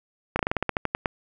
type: slowing click train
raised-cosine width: 0.5 ms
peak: -8 dBFS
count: 12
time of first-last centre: 0.36-1.058 s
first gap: 32 ms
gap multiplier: 1.13
effects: none